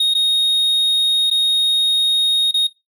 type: tone with dropouts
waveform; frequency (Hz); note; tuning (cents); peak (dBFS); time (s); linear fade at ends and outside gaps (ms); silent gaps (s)
triangle; 3729; A#7; 0; -11; 0-2.67; 5; 0.139-0.149 / 1.301-1.311 / 2.512-2.541
effects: noise-tail reverb RT60 0.2 s tail -20 dB re dry